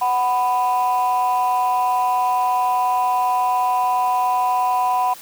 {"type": "tone pair together", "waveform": "sine", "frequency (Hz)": [744, 993.1], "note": ["F#5", "B5"], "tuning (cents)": [9, 9], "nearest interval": "perfect fourth", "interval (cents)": 500, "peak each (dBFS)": -17, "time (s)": [0.01, 5.14], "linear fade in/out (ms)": 10, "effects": ["tanh soft clip ceiling -12 dBFS", "white hiss -40 dBFS RMS until 5.21 s"]}